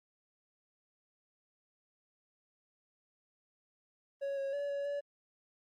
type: tone with pitch steps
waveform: triangle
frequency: 556 / 548 / 571 / 564 / 572 Hz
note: C#5 / C#5 / D5 / C#5 / D5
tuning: +5 / -20 / -49 / +30 / -46 cents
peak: -32 dBFS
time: 4.21-5.01 s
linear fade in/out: 20 ms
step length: 160 ms
effects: Opus 24 kbps